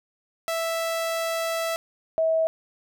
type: tone pair in turn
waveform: sawtooth / sine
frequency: 659.3 / 645.7 Hz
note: E5 / E5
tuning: 0 / -36 cents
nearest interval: unison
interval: 36 cents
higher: first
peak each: -21 / -19 dBFS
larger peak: second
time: 0.48-1.76 / 2.18-2.47 s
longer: first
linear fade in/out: 0 ms
effects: none